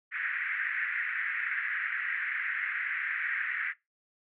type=band-pass noise; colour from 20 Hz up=pink; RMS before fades=-33 dBFS; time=0.11-3.74 s; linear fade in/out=50 ms; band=1600 to 2100 Hz; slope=48 dB/octave; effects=noise-tail reverb RT60 0.2 s tail -20 dB re dry